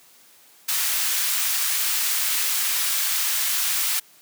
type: high-pass noise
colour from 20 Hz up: white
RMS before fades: -23 dBFS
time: 0.68-4 s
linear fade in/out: 10 ms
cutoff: 1300 Hz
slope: 12 dB/octave
effects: white hiss -53 dBFS RMS until 4.21 s + high-pass 150 Hz 12 dB/octave